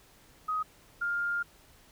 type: tone pair in turn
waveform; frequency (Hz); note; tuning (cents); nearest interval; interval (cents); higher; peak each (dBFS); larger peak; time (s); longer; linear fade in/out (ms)
sine; 1257 / 1404.8; D#6 / F6; +17 / +10; major second; 193; second; -28 / -28; neither; 0.48-0.63 / 1.01-1.43; second; 10
effects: pink hiss -59 dBFS RMS until 1.91 s